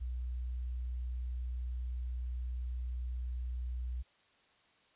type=tone; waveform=sine; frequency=61.5 Hz; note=B1; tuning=7 cents flat; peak=-35 dBFS; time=0-4.03 s; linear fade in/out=20 ms; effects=white hiss -68 dBFS RMS until 4.95 s + resampled to 8000 Hz